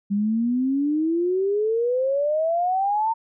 sine exponential sweep, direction up, 198 to 916 Hz, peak -19 dBFS, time 0.1-3.14 s, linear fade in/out 20 ms, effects none

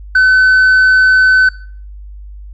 sine tone with tanh clipping, 1516 Hz, F#6, 42 cents sharp, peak -6 dBFS, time 0.15-1.49 s, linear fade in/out 5 ms, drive 2 dB, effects noise-tail reverb RT60 0.5 s tail -20 dB re dry + added 50 Hz sine -28 dBFS peak until 2.53 s

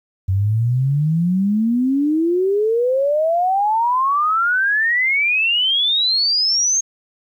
sine exponential sweep, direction up, 92.5 to 6500 Hz, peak -14 dBFS, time 0.28-6.81 s, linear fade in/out 10 ms, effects 9-bit

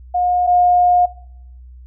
sine tone pair in turn, 717 / 714.1 Hz, F5 / F5, +45 / +38 cents, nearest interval unison, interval 7 cents, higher first, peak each -14 / -10 dBFS, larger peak second, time 0.14-0.47 / 0.47-1.06 s, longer second, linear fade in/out 10 ms, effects noise-tail reverb RT60 0.7 s tail -20 dB re dry + added 62 Hz sine -36 dBFS peak until 1.86 s

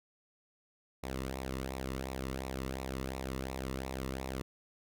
sawtooth tone with flanger, 65.8 Hz, C2, 10 cents sharp, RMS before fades -39 dBFS, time 1.03-4.42 s, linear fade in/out 5 ms, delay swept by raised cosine 0.63 to 1.3 ms, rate 2.8 Hz, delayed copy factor -0.65, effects none

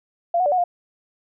sine tone with pitch steps, 688 / 735 / 583 / 733 / 704 Hz, F5 / F#5 / D5 / F#5 / F5, -26 / -12 / -13 / -16 / +14 cents, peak -16 dBFS, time 0.34-0.64 s, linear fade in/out 5 ms, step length 60 ms, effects none

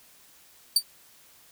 sawtooth tone with exponential decay, 4613 Hz, D8, 32 cents flat, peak -11 dBFS, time 0.76-0.83 s, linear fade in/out 5 ms, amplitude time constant 15 ms, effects white hiss -56 dBFS RMS until 1.51 s

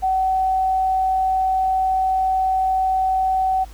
sine tone, 757 Hz, F#5, 39 cents sharp, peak -16 dBFS, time 0.02-3.65 s, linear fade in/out 20 ms, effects added 52 Hz sine -36 dBFS peak until 3.73 s + pink hiss -48 dBFS RMS until 3.73 s

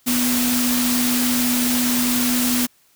sine tone in noise, 245.9 Hz, B3, 7 cents flat, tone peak -19 dBFS, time 0.06-2.67 s, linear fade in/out 20 ms, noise white, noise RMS -22 dBFS, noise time 0.06-2.67 s, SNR 0 dB, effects white hiss -58 dBFS RMS until 2.95 s

